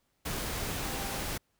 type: tone in noise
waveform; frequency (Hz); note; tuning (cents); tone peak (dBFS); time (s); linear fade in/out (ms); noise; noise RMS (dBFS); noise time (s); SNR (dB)
sine; 788; G5; +9; -44; 0.85-1.19; 10; pink; -35; 0.25-1.38; -12
effects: pink hiss -75 dBFS RMS until 1.59 s